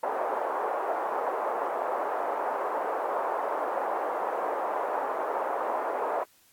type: band-pass noise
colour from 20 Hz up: white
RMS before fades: -30 dBFS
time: 0.03-6.24 s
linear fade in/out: 5 ms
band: 450 to 1000 Hz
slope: 24 dB/octave
effects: white hiss -62 dBFS RMS until 6.52 s + AAC 64 kbps